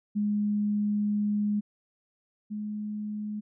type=tone pair in turn; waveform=sine; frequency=207.7 / 210.5 Hz; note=G#3 / G#3; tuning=0 / +24 cents; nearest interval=unison; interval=24 cents; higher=second; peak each=-24 / -31 dBFS; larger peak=first; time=0.15-1.61 / 2.5-3.41 s; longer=first; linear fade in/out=20 ms; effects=none